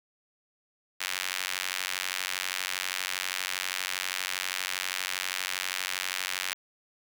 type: tone with high-pass filter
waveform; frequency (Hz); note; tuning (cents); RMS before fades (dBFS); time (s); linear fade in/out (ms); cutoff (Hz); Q
sawtooth; 92.5; F#2; 0; -33; 1-6.54; 10; 2100; 1.1
effects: none